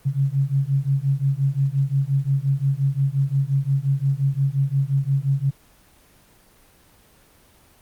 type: beating tone pair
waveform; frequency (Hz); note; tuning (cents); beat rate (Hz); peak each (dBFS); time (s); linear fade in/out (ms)
sine; 134.8 / 140.5; C#3 / C#3; -48 / +24; 5.7; -21; 0.05-5.51; 20
effects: pink hiss -54 dBFS RMS until 7.81 s + Opus 24 kbps